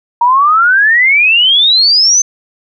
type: exponential sweep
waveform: sine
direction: up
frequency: 932.3 to 6272 Hz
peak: -5 dBFS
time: 0.21-2.22 s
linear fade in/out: 5 ms
effects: none